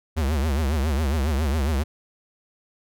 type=tone with vibrato; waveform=square; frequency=73.2 Hz; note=D2; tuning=5 cents flat; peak=-21 dBFS; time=0.16-1.84 s; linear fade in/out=20 ms; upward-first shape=triangle; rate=7.3 Hz; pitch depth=220 cents each way; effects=none